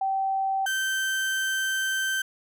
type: tone pair in turn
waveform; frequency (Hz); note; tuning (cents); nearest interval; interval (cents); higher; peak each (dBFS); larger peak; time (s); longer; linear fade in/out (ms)
sine / 35% pulse; 774 / 1552.9; G5 / G6; -22 / -17; octave; 1205; second; -23; neither; 0.01-0.66 / 0.66-2.22; second; 5
effects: none